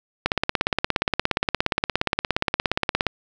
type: click train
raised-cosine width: 0.3 ms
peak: -3 dBFS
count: 49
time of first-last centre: 0.26-3.067 s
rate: 17.1 Hz
effects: none